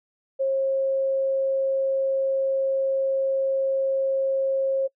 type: tone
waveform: sine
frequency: 538 Hz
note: C5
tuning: 48 cents sharp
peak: -20 dBFS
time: 0.39-4.88 s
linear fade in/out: 20 ms
effects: noise-tail reverb RT60 0.1 s tail -26 dB re dry